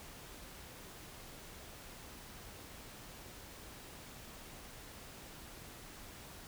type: silence
effects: pink hiss -52 dBFS RMS until 6.47 s